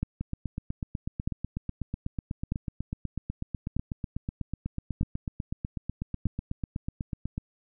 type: two click trains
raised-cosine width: 5 ms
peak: -15 / -19 dBFS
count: 6 / 59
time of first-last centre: 0.03-6.257 / 0.21-7.379 s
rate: 0.803 / 8.09 Hz
effects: none